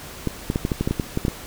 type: clicks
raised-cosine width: 3 ms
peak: -8 dBFS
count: 12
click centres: 0.273 / 0.501 / 0.559 / 0.651 / 0.718 / 0.81 / 0.875 / 0.91 / 0.998 / 1.174 / 1.251 / 1.282 s
effects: pink hiss -38 dBFS RMS until 1.46 s